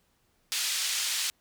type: band-pass noise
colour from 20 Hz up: pink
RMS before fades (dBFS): -30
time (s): 0.52-1.3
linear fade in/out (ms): 0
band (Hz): 3100 to 8800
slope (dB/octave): 12
effects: pink hiss -70 dBFS RMS until 1.4 s